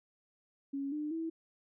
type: tone with pitch steps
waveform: sine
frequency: 277.2 / 300.5 / 325.9 Hz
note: C#4 / D4 / E4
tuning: 0 / +40 / -20 cents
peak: -34 dBFS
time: 0.73-1.3 s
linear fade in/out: 10 ms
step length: 190 ms
effects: none